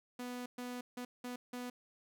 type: tone bursts at uneven times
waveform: sawtooth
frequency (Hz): 246.9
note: B3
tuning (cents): 0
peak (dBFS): -37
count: 5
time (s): 0.19-0.46 / 0.58-0.81 / 0.97-1.05 / 1.24-1.36 / 1.53-1.7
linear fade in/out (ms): 5
effects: none